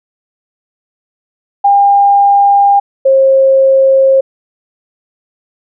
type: tone pair in turn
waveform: sine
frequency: 803 / 535.9 Hz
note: G5 / C5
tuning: +41 / +41 cents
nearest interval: perfect fifth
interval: 700 cents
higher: first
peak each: -4 dBFS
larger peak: neither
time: 1.64-2.8 / 3.05-4.21 s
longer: neither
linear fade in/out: 10 ms
effects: none